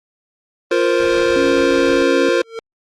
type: chord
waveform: square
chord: F suspended fourth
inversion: none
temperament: equal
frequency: 349.2 / 466.2 / 523.3 Hz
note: F4 / Bb4 / C5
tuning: 0 / 0 / 0 cents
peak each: -18 dBFS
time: 0.71-2.42 s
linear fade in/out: 5 ms
type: noise with tremolo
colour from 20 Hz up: pink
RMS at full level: -31 dBFS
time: 1-2.03 s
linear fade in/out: 5 ms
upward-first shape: sine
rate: 7 Hz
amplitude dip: 35%
type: tone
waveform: sine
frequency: 277.2 Hz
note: C#4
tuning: in tune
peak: -18 dBFS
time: 1.36-2.29 s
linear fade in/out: 2 ms
type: tone with exponential growth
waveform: square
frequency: 453.9 Hz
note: A#4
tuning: 46 cents flat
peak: -22 dBFS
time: 2.38-2.59 s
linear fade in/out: 0 ms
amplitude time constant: 44 ms
effects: low-pass 5000 Hz 12 dB/octave + Opus 32 kbps